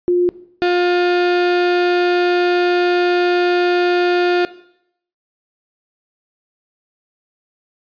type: tone pair in turn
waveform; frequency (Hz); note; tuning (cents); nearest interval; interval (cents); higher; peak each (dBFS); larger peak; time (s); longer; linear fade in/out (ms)
sine / 35% pulse; 354.5 / 354.5; F4 / F4; +26 / +26; unison; 0; neither; -11; neither; 0.08-0.29 / 0.62-4.45; second; 0
effects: noise-tail reverb RT60 0.7 s tail -17 dB re dry + resampled to 11025 Hz